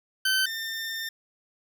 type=tone pair in turn; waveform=20% pulse; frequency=1535 / 1804.5 Hz; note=G6 / A6; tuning=-37 / +43 cents; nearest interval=minor third; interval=280 cents; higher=second; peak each=-17 / -26 dBFS; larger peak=first; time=0.25-0.46 / 0.46-1.09 s; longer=second; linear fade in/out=5 ms; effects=none